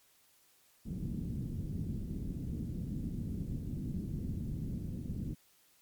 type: low-pass noise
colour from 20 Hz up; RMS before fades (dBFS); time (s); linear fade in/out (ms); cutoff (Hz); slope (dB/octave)
white; -38; 0.85-5.35; 20; 230; 24
effects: white hiss -67 dBFS RMS until 5.81 s + MP3 96 kbps